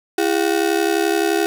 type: ring-modulated tone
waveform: 35% pulse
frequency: 370 Hz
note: F#4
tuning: in tune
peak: -11 dBFS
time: 0.18-1.46 s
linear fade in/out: 0 ms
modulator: 35.8 Hz
effects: none